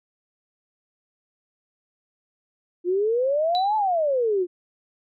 sine exponential two-way sweep, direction up then down, 344 to 880 to 344 Hz, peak -19 dBFS, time 2.84-4.47 s, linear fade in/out 50 ms, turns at 3.76 s
sine tone with exponential decay, 3951 Hz, B7, in tune, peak -24 dBFS, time 3.55-3.79 s, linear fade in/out 0 ms, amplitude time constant 52 ms
effects none

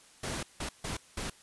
pink noise bursts at uneven times, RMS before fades -36 dBFS, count 4, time 0.23-0.43 / 0.6-0.69 / 0.84-0.97 / 1.17-1.3 s, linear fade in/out 5 ms, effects white hiss -58 dBFS RMS until 1.42 s + resampled to 24000 Hz

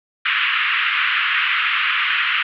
white band-pass noise, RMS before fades -19 dBFS, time 0.25-2.43 s, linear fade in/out 10 ms, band 1200 to 3000 Hz, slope 48 dB/octave, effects none

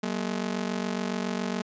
sawtooth ring-modulated tone, 212.1 Hz, G#3, 37 cents sharp, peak -21 dBFS, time 0.03-1.62 s, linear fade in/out 0 ms, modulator 23.6 Hz, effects resampled to 16000 Hz

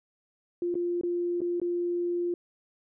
sine tone with dropouts, 349.2 Hz, F4, in tune, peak -26 dBFS, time 0.62-2.34 s, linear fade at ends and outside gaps 2 ms, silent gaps 0.743-0.753 / 1.012-1.034 / 1.406-1.416 / 1.6-1.616 s, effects none

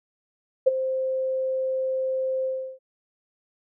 sine tone with ADSR envelope, 523.3 Hz, C5, in tune, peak -11 dBFS, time 0.66-2.79 s, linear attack 15 ms, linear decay 20 ms, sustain -12 dB, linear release 340 ms, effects none

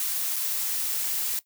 blue noise with dropouts, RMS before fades -28 dBFS, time 0-1.39 s, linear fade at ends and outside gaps 1 ms, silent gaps 0.36-0.364 s, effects noise-tail reverb RT60 0.1 s tail -17 dB re dry

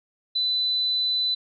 sine tone, 4000 Hz, B7, 21 cents sharp, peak -21 dBFS, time 0.35-1.35 s, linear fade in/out 10 ms, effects none

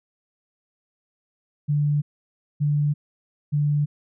sine tone bursts, 146.83 Hz, D3, in tune, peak -18 dBFS, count 3, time 1.68-3.86 s, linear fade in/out 20 ms, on 340 ms, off 580 ms, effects none

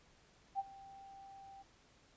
sine tone with ADSR envelope, 784 Hz, G5, in tune, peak -32 dBFS, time 0.55-1.63 s, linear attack 41 ms, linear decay 31 ms, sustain -20 dB, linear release 16 ms, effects pink hiss -67 dBFS RMS until 2.16 s + resampled to 16000 Hz

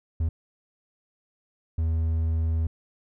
triangle tone bursts at uneven times, 81 Hz, E2, 30 cents flat, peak -20 dBFS, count 2, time 0.2-0.29 / 1.78-2.67 s, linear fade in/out 5 ms, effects none

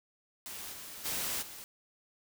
white noise with level steps, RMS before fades -43 / -46 / -35 / -47 dBFS, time 0.46-1.64 s, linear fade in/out 0 ms, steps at 0.72 / 1.04 / 1.41 s, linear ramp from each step 20 ms, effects none

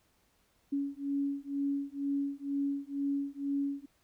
sine beating tone pair, 279.4 / 281.5 Hz, C#4 / C#4, +14 / +27 cents, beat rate 2.1 Hz, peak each -34 / -34 dBFS, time 0.72-3.86 s, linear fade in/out 10 ms, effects pink hiss -71 dBFS RMS until 4.03 s

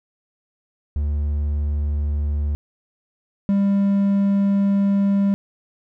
triangle tone pair in turn, 73.4 / 198.86 Hz, D2 / G3, 0 / +25 cents, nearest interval octave + perfect fourth, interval 1725 cents, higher second, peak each -17 / -13 dBFS, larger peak second, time 0.96-2.55 / 3.49-5.34 s, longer second, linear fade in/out 0 ms, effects none

